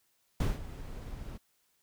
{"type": "noise with ADSR envelope", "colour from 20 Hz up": "brown", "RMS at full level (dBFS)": -26, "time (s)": [0.4, 1.38], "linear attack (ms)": 4, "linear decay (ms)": 180, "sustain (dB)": -16, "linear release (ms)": 16, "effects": ["white hiss -73 dBFS RMS until 1.82 s"]}